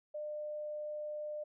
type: tone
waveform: sine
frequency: 601 Hz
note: D5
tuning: 40 cents sharp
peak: -38 dBFS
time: 0.14-1.44 s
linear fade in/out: 10 ms
effects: none